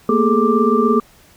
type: tone cluster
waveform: sine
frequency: 223.4 / 240.4 / 408.7 / 435.7 / 1179 Hz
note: A3 / B3 / G#4 / A4 / D6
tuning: +27 / -46 / -28 / -17 / +6 cents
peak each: -18 dBFS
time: 0.09-1 s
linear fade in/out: 2 ms
effects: pink hiss -49 dBFS RMS until 1.36 s